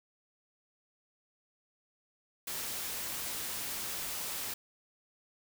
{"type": "noise", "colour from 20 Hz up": "white", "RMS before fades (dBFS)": -38, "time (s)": [2.47, 4.54], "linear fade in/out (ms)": 5, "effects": []}